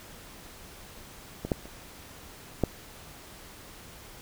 clicks, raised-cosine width 2 ms, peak -19 / -11 / -29 / -9 dBFS, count 4, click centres 1.45 / 1.518 / 1.656 / 2.637 s, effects pink hiss -48 dBFS RMS until 4.21 s

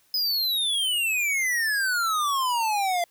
square exponential sweep, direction down, 5080 to 681 Hz, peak -23 dBFS, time 0.14-3.04 s, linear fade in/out 2 ms, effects white hiss -63 dBFS RMS until 3.1 s

